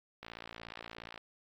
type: click train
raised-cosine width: 0.3 ms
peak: -28 dBFS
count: 55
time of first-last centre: 0.23-1.177 s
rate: 57 Hz
effects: AAC 64 kbps